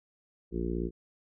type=harmonic tone; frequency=58.27 Hz; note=A#1; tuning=in tune; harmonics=1 / 2 / 3 / 4 / 5 / 6 / 7 / 8; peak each=-35 / -46 / -36 / -39 / -40 / -35 / -39 / -46 dBFS; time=0.51-0.91 s; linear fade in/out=50 ms; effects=none